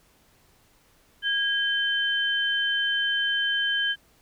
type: tone pair together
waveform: sine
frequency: 1636 / 3088 Hz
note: G#6 / G7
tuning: -26 / -27 cents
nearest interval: major seventh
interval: 1099 cents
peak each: -25 dBFS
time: 1.22-3.96 s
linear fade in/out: 50 ms
effects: pink hiss -61 dBFS RMS until 4.21 s